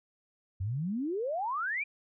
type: exponential sweep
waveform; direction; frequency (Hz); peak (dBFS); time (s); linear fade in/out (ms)
sine; up; 88.5 to 2454; -30; 0.6-1.84; 10
effects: none